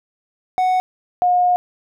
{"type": "tone pair in turn", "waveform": ["triangle", "sine"], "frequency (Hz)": [740, 718.1], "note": ["F#5", "F5"], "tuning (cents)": [0, 48], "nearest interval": "minor second", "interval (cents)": 52, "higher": "first", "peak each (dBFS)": [-12, -12], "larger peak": "neither", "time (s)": [[0.58, 0.8], [1.22, 1.56]], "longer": "second", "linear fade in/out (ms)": 0, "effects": []}